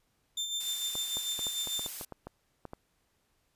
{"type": "tone with tremolo", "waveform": "30% pulse", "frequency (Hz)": 3576, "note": "A7", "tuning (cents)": 27, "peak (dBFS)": -28, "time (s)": [0.37, 1.87], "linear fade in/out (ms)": 5, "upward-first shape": "sine", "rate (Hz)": 6.7, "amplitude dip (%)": 50}
{"type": "noise", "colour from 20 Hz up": "blue", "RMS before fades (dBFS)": -39, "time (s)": [0.6, 2.05], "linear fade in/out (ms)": 5}
{"type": "clicks", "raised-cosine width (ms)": 1, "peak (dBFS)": -27, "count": 12, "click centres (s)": [0.954, 1.17, 1.392, 1.468, 1.673, 1.794, 1.862, 2.012, 2.123, 2.27, 2.653, 2.734]}
{"effects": ["pink hiss -74 dBFS RMS until 3.55 s", "resampled to 32000 Hz"]}